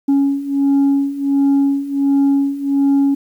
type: beating tone pair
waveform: sine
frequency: 277.2 / 278.6 Hz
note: C#4 / C#4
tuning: 0 / +9 cents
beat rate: 1.4 Hz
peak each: -15 / -12 dBFS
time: 0.08-3.15 s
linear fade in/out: 10 ms
effects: tanh soft clip ceiling -9 dBFS + 8-bit